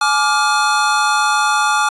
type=chord; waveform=square; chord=D diminished; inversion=second; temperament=just; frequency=845.8 / 1174.7 / 1409.6 Hz; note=Ab5 / D6 / F6; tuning=+31 / 0 / +16 cents; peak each=-18 dBFS; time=0.01-1.89 s; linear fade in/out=5 ms; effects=resampled to 24000 Hz